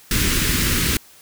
pink band-stop noise, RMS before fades -19 dBFS, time 0.11-0.97 s, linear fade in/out 2 ms, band 370 to 1400 Hz, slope 24 dB/octave, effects white hiss -48 dBFS RMS until 1.21 s

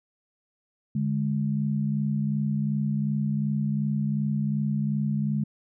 sine tone pair together, 145.59 / 208.3 Hz, D3 / G#3, -15 / +5 cents, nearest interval tritone, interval 620 cents, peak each -26 dBFS, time 0.95-5.44 s, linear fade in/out 5 ms, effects none

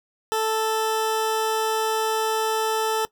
20% pulse tone, 440 Hz, A4, in tune, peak -16 dBFS, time 0.32-3.05 s, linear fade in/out 0 ms, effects noise-tail reverb RT60 0.1 s tail -19 dB re dry

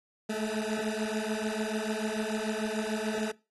20% pulse beating tone pair, 213.2 / 220 Hz, G#3 / A3, +46 / 0 cents, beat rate 6.8 Hz, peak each -28 dBFS, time 0.29-3.32 s, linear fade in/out 10 ms, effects noise-tail reverb RT60 0.3 s tail -23 dB re dry + AAC 32 kbps

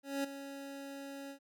25% pulse tone with ADSR envelope, 277.2 Hz, C#4, in tune, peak -28 dBFS, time 0.03-1.39 s, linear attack 210 ms, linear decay 10 ms, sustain -12 dB, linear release 89 ms, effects none

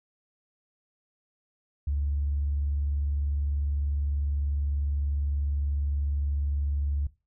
sine tone with vibrato, 71.6 Hz, D2, 43 cents flat, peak -24 dBFS, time 1.87-7.07 s, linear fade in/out 5 ms, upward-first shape sine, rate 20 Hz, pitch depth 94 cents each way, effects noise-tail reverb RT60 0.3 s tail -21 dB re dry + tanh soft clip ceiling -20 dBFS

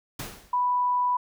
pink noise with exponential decay, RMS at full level -32 dBFS, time 0.19-0.65 s, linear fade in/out 5 ms, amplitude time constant 100 ms
sine tone, 987.8 Hz, B5, in tune, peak -21 dBFS, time 0.53-1.17 s, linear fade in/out 5 ms
effects none

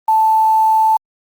sine tone with quantisation, 879 Hz, A5, 2 cents flat, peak -9 dBFS, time 0.08-0.97 s, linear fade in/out 5 ms, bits 6, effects Opus 32 kbps

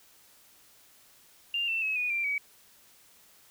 sine tone with pitch steps, 2794 / 2680 / 2571 / 2466 / 2366 / 2269 Hz, F7 / E7 / E7 / D#7 / D7 / C#7, 0 / +28 / -44 / -16 / +12 / +40 cents, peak -27 dBFS, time 1.54-2.38 s, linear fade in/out 2 ms, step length 140 ms, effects white hiss -59 dBFS RMS until 3.5 s

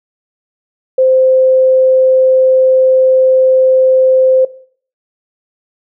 sine tone, 520 Hz, C5, 11 cents flat, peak -6 dBFS, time 0.98-4.45 s, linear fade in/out 5 ms, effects noise-tail reverb RT60 0.5 s tail -17 dB re dry

